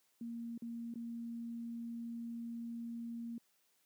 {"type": "tone with dropouts", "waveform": "sine", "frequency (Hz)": 233.1, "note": "A#3", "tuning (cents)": 0, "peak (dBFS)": -40, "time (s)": [0.21, 3.38], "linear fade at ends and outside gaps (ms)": 2, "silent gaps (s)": [[0.577, 0.621], [0.939, 0.956]], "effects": ["white hiss -75 dBFS RMS until 3.85 s", "high-pass 150 Hz 12 dB/octave"]}